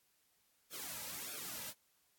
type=noise with flanger; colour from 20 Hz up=white; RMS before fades=-45 dBFS; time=0.7-1.74 s; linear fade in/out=50 ms; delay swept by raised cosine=1 to 2.8 ms; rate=1.6 Hz; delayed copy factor=-0.95; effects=white hiss -75 dBFS RMS until 2.18 s + AAC 64 kbps